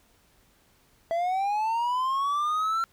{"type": "linear sweep", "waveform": "triangle", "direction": "up", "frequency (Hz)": [659.3, 1360], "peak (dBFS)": -22, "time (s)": [1.11, 2.84], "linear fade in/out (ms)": 0, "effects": ["pink hiss -63 dBFS RMS until 2.92 s"]}